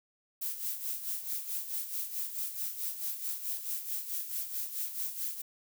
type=noise with tremolo; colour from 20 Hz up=violet; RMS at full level=-34 dBFS; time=0.41-5.42 s; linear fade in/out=10 ms; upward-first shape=sine; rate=4.6 Hz; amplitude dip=65%; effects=none